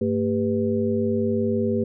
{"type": "tone cluster", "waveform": "sine", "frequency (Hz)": [101.1, 226.7, 396.3, 495.9], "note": ["G#2", "A#3", "G4", "B4"], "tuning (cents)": [-46, -48, 19, 7], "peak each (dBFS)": [-29, -23, -25, -27], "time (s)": [0.01, 1.84], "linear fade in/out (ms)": 5, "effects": []}